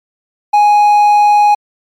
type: tone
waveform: triangle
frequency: 830.6 Hz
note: G#5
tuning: in tune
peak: -3 dBFS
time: 0.53-1.55 s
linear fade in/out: 10 ms
effects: MP3 96 kbps